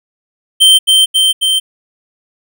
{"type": "tone with echo", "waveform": "square", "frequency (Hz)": 3120, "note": "G7", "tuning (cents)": -9, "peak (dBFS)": -4, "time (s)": [0.6, 0.79], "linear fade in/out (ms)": 20, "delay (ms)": 270, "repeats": 3, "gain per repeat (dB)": -2, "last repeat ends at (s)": 1.6, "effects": []}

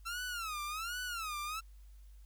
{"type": "tone with vibrato", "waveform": "sawtooth", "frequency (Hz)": 1329, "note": "E6", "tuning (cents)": 14, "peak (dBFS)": -34, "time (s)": [0.05, 1.61], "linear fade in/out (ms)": 20, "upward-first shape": "sine", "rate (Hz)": 1.3, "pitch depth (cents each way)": 200, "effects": ["added 50 Hz sine -52 dBFS peak until 2.25 s", "white hiss -72 dBFS RMS until 2.25 s"]}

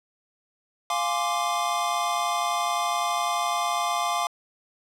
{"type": "chord", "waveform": "square", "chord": "D half-diminished seventh", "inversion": "first", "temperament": "equal", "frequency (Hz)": [698.5, 830.6, 1046.5, 1174.7], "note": ["F5", "Ab5", "C6", "D6"], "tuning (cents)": [0, 0, 0, 0], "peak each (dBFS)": [-29, -32, -31, -29], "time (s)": [0.9, 4.27], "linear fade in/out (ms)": 2, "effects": ["low-pass 11000 Hz 12 dB/octave"]}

